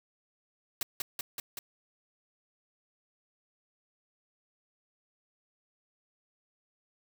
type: noise with echo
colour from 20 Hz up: white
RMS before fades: -32 dBFS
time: 0.81-0.83 s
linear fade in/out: 2 ms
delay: 190 ms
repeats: 4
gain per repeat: -2 dB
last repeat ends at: 1.59 s
effects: none